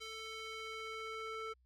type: tone with band-pass filter sweep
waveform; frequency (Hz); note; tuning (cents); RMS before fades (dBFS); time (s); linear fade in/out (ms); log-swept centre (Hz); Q
square; 442.6; A4; +10; -45; 0-1.54; 20; 3500 to 1400; 1.1
effects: added 62 Hz sine -68 dBFS peak until 1.65 s